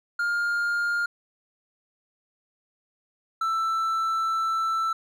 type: tone pair in turn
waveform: triangle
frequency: 1409 / 1328.1 Hz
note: F6 / E6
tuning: +15 / +13 cents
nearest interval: minor second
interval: 102 cents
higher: first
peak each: -21 dBFS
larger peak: neither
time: 0.19-1.06 / 3.41-4.93 s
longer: second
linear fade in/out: 5 ms
effects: none